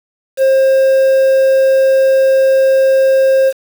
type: tone with quantisation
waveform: triangle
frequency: 533 Hz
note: C5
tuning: 32 cents sharp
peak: -5 dBFS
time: 0.37-3.53 s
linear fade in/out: 50 ms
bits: 5
effects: none